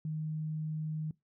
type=tone; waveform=sine; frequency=155.56 Hz; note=D#3; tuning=in tune; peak=-33 dBFS; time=0.05-1.11 s; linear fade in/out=2 ms; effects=noise-tail reverb RT60 0.2 s tail -22 dB re dry